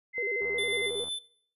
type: tone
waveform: sine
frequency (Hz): 2065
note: C7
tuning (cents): -23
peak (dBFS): -29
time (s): 0.13-0.91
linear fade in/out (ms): 50
type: tone with vibrato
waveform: sine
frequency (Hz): 440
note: A4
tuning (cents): 0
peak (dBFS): -33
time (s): 0.18-1.04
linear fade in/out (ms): 0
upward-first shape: square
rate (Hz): 11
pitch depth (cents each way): 150
type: click train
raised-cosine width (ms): 1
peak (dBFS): -34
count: 54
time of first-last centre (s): 0.42-1.083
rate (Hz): 80
type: tone with tremolo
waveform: square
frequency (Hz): 3520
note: A7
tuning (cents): 0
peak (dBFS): -30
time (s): 0.58-1.19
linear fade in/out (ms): 5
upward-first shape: triangle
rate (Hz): 7.8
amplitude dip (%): 45
effects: noise-tail reverb RT60 0.6 s tail -21 dB re dry + resampled to 32000 Hz